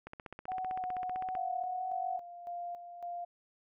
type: click train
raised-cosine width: 0.5 ms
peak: -29 dBFS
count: 21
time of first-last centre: 0.07-1.352 s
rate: 15.6 Hz
type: tone with vibrato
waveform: sine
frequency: 740 Hz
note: F#5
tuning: in tune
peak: -34 dBFS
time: 0.48-2.18 s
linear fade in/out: 5 ms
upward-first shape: square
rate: 1.5 Hz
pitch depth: 13 cents each way
type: tone with tremolo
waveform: sine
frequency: 698.5 Hz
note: F5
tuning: in tune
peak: -37 dBFS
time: 1.36-3.25 s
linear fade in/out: 10 ms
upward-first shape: square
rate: 1.8 Hz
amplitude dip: 60%
effects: none